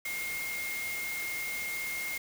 sine tone in noise, 2134 Hz, C7, 34 cents sharp, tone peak -34 dBFS, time 0.05-2.18 s, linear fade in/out 5 ms, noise white, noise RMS -40 dBFS, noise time 0.05-2.18 s, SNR +3 dB, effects none

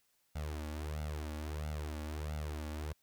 sawtooth tone with flanger, 75.8 Hz, D#2, 45 cents flat, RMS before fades -40 dBFS, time 0.35-2.93 s, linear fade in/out 10 ms, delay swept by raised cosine 1.4 to 3.6 ms, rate 1.5 Hz, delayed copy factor +0.8, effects white hiss -75 dBFS RMS until 3.02 s

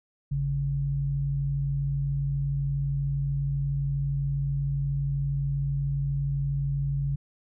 sine tone pair together, 52.13 / 139.6 Hz, G#1 / C#3, +7 / +13 cents, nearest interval octave + perfect fourth, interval 1706 cents, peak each -33 / -25 dBFS, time 0.31-7.16 s, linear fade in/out 10 ms, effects none

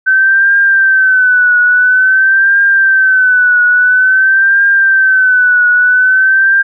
sine tone with vibrato, 1530 Hz, G6, 42 cents flat, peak -5 dBFS, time 0.06-6.63 s, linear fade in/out 20 ms, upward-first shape triangle, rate 0.49 Hz, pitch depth 83 cents each way, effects none

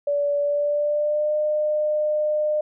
sine tone with pitch glide, 576 to 605.3 Hz, D5 to D#5, -34 to -48 cents, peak -19 dBFS, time 0.07-2.61 s, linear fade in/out 5 ms, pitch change +86 cents, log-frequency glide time 0.39-1.35 s, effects none

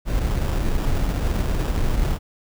brown noise with sample-and-hold, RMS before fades -21 dBFS, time 0.05-2.19 s, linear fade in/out 50 ms, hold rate 2100 Hz, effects none

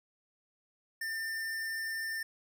square tone, 1796 Hz, A6, 35 cents sharp, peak -35 dBFS, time 1.01-2.23 s, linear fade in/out 5 ms, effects none

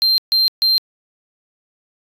sine tone bursts, 4157 Hz, C8, 12 cents flat, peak -9 dBFS, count 3, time 0.02-0.78 s, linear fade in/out 0 ms, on 160 ms, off 140 ms, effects tanh soft clip ceiling -11 dBFS

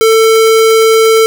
square tone, 445.7 Hz, A4, 22 cents sharp, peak -5 dBFS, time 0.01-1.26 s, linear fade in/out 0 ms, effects none

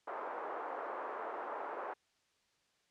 white band-pass noise, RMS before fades -42 dBFS, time 0.07-1.94 s, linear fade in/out 10 ms, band 400 to 1200 Hz, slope 24 dB/octave, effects white hiss -75 dBFS RMS until 2.9 s + low-pass 6000 Hz 12 dB/octave

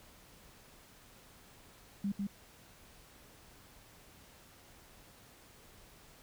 sine tone with echo, 199.9 Hz, G3, 34 cents sharp, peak -31 dBFS, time 2.04-2.12 s, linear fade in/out 5 ms, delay 150 ms, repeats 1, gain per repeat -2 dB, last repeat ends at 2.27 s, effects pink hiss -59 dBFS RMS until 6.22 s

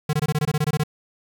square tone bursts, 150.9 Hz, D3, 47 cents sharp, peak -19 dBFS, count 12, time 0.09-0.836 s, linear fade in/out 5 ms, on 42 ms, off 22 ms, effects 8-bit

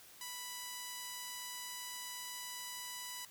5% pulse tone, 987.8 Hz, B5, in tune, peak -31 dBFS, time 0.21-3.25 s, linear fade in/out 2 ms, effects white hiss -58 dBFS RMS until 3.3 s

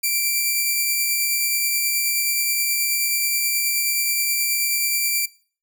5% pulse tone with tremolo, 2349 Hz, D7, in tune, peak -9 dBFS, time 0.03-5.26 s, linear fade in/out 10 ms, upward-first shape triangle, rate 9.4 Hz, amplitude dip 25%, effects noise-tail reverb RT60 0.4 s tail -18 dB re dry

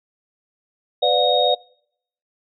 sine tone cluster, 501 / 588 / 719 / 3741 Hz, B4 / D5 / F#5 / A#7, +25 / +2 / -50 / +5 cents, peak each -20 dBFS, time 1.02-1.55 s, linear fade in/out 10 ms, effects noise-tail reverb RT60 0.7 s tail -25 dB re dry

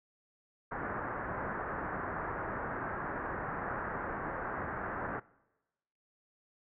white low-pass noise, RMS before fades -38 dBFS, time 0.71-5.2 s, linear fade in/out 10 ms, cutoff 1700 Hz, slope 48 dB/octave, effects noise-tail reverb RT60 1.0 s tail -22 dB re dry

